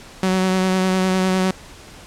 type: tone with vibrato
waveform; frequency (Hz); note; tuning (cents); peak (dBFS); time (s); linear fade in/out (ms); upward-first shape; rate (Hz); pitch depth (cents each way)
sawtooth; 186.9; F#3; +18; -12; 0.23-1.51; 2; sine; 9.9; 18
effects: pink hiss -41 dBFS RMS until 2.06 s + low-pass 9000 Hz 12 dB/octave